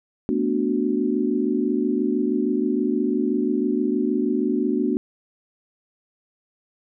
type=chord; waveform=sine; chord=B minor seventh; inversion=third; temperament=equal with one note detuned; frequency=220.8 / 246.9 / 293.7 / 370 Hz; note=A3 / B3 / D4 / F#4; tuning=+6 / 0 / 0 / 0 cents; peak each=-26 / -24 / -24 / -25 dBFS; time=0.29-4.97 s; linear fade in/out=0 ms; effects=none